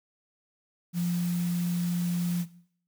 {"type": "tone in noise", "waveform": "sine", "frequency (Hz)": 174.61, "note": "F3", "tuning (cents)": 0, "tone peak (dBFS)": -25, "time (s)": [0.93, 2.46], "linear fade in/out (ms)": 50, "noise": "white", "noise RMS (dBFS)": -43, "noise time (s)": [0.93, 2.46], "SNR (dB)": 15, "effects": ["noise-tail reverb RT60 0.6 s tail -17 dB re dry"]}